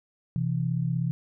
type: tone pair together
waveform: sine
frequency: 129 / 165.37 Hz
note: C3 / E3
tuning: -24 / +6 cents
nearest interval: major third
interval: 430 cents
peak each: -27 dBFS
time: 0.36-1.11 s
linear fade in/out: 0 ms
effects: none